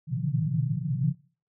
pink band-pass noise, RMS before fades -27 dBFS, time 0.07-1.15 s, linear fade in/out 50 ms, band 120 to 170 Hz, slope 96 dB/octave, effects noise-tail reverb RT60 0.4 s tail -22 dB re dry

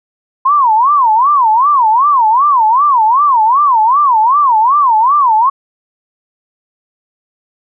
sine tone with vibrato, 1011 Hz, B5, 40 cents sharp, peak -6 dBFS, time 0.45-5.5 s, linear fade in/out 10 ms, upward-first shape sine, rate 2.6 Hz, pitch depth 280 cents each way, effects none

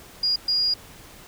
sine tone bursts at uneven times, 4860 Hz, D#8, 42 cents flat, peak -19 dBFS, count 2, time 0.23-0.36 / 0.48-0.74 s, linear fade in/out 5 ms, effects pink hiss -46 dBFS RMS until 1.27 s

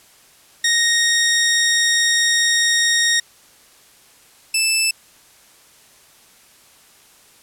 15% pulse tone pair in turn, 1864.7 / 2637 Hz, A#6 / E7, 0 / 0 cents, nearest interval tritone, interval 600 cents, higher second, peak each -8 dBFS, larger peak neither, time 0.64-3.2 / 4.54-4.91 s, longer first, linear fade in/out 5 ms, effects white hiss -50 dBFS RMS until 7.42 s + low-pass 12000 Hz 12 dB/octave

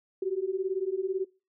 sine beating tone pair, 369.9 / 387.9 Hz, F#4 / G4, 0 / -18 cents, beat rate 18 Hz, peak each -30 / -30 dBFS, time 0.22-1.25 s, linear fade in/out 5 ms, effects noise-tail reverb RT60 0.3 s tail -21 dB re dry

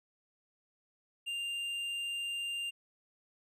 triangle tone with tanh clipping, 2794 Hz, F7, in tune, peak -36 dBFS, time 1.26-2.71 s, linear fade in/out 20 ms, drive 11 dB, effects none

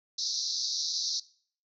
white band-pass noise, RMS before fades -32 dBFS, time 0.18-1.2 s, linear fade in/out 5 ms, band 3900 to 6000 Hz, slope 96 dB/octave, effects noise-tail reverb RT60 0.5 s tail -20 dB re dry

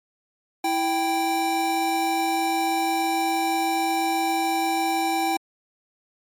square tone pair together, 329.4 / 784 Hz, E4 / G5, -1 / 0 cents, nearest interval octave + minor third, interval 1501 cents, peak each -27 / -23 dBFS, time 0.64-5.37 s, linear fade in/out 5 ms, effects MP3 64 kbps

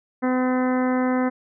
harmonic tone, 254.4 Hz, C4, 48 cents flat, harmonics 1 / 2 / 3 / 4 / 5 / 6 / 7 / 8, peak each -20 / -26 / -30 / -32 / -34 / -36 / -37 / -38 dBFS, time 0.22-1.3 s, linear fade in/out 20 ms, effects none

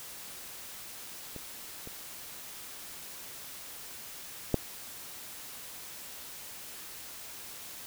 clicks, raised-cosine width 2 ms, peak -28 / -30 / -11 dBFS, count 3, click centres 1.363 / 1.874 / 4.543 s, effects white hiss -45 dBFS RMS until 7.86 s

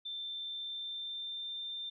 sine tone with pitch glide, 3559 to 3586 Hz, A7 to A7, +19 to +32 cents, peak -38 dBFS, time 0.05-1.9 s, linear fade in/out 10 ms, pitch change +13 cents, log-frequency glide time 0.4-1.56 s, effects none

